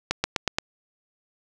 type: accelerating click train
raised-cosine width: 0.2 ms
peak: -5 dBFS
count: 5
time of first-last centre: 0.11-0.585 s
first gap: 130 ms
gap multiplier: 0.94
effects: none